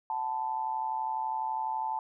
sine tone with amplitude modulation, 880 Hz, A5, in tune, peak -26 dBFS, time 0.1-1.99 s, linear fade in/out 2 ms, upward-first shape sine, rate 132 Hz, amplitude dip 75%, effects none

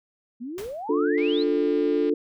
sine exponential sweep, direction up, 225 to 4345 Hz, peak -31 dBFS, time 0.4-1.44 s, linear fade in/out 20 ms
pink noise with exponential decay, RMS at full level -36 dBFS, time 0.58-0.88 s, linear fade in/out 1 ms, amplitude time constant 64 ms
sine chord, D minor, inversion none, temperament just, 293.7 / 352.4 / 440.5 Hz, D4 / F4 / A4, 0 / +16 / +2 cents, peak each -24 / -26 / -23 dBFS, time 0.89-2.14 s, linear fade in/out 5 ms
click train, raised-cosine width 0.3 ms, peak -28 dBFS, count 185, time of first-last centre 1.18-2.095 s, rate 201 Hz
effects none

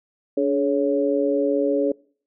sine tone cluster, 287.9 / 423.7 / 557 Hz, D4 / G#4 / C#5, -34 / +35 / +8 cents, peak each -22 dBFS, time 0.37-1.92 s, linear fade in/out 5 ms, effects noise-tail reverb RT60 0.5 s tail -24 dB re dry

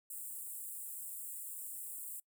pink high-pass noise, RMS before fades -45 dBFS, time 0.1-2.2 s, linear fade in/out 5 ms, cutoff 7700 Hz, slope 96 dB/octave, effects noise-tail reverb RT60 0.1 s tail -24 dB re dry

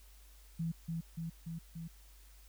sine tone with echo, 165.1 Hz, E3, 3 cents sharp, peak -33 dBFS, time 0.59-0.72 s, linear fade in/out 10 ms, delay 290 ms, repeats 4, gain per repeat -2 dB, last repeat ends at 1.88 s, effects added 50 Hz sine -56 dBFS peak until 2.48 s + white hiss -64 dBFS RMS until 2.48 s

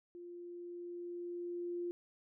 sine tone with level ramp, 349.2 Hz, F4, in tune, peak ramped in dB -47 to -36 dBFS, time 0.15-1.91 s, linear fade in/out 0 ms, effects none

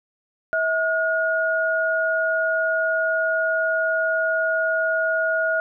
sine tone pair together, 645.6 / 1438 Hz, E5 / F#6, -36 / -50 cents, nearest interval octave + major second, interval 1386 cents, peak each -22 / -21 dBFS, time 0.53-5.6 s, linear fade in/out 0 ms, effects none

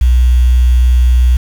sine tone with quantisation, 61.6 Hz, B1, 4 cents flat, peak -5 dBFS, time 0.01-1.37 s, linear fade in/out 5 ms, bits 5, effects none

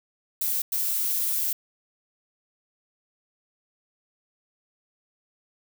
violet noise bursts at uneven times, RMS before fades -26 dBFS, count 2, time 0.41-0.62 / 0.72-1.53 s, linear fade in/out 5 ms, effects none

